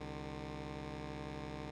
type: tone pair together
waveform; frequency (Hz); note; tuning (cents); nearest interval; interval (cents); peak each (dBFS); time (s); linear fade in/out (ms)
10% pulse; 66.15 / 150.4; C2 / D3; +20 / +42; octave + major second; 1422; -37 / -37; 0-1.71; 10
effects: low-pass 5000 Hz 12 dB/octave

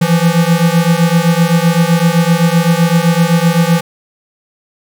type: beating tone pair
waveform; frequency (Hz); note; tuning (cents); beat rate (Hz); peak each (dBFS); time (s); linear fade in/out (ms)
square; 164.81 / 172.61; E3 / F3; 0 / -20; 7.8; -12; 0.01-3.81; 10
effects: none

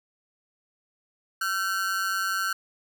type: ring-modulated tone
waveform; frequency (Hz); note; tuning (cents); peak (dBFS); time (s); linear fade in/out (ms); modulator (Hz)
45% pulse; 1449; F#6; -37; -22; 1.41-2.53; 5; 94.8
effects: none

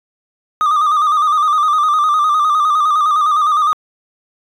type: tone with vibrato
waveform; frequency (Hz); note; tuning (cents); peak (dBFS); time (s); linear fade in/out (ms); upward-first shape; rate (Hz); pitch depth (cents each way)
triangle; 1214; D#6; -43; -8; 0.61-3.73; 0; square; 9.8; 53
effects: tanh soft clip ceiling -4 dBFS

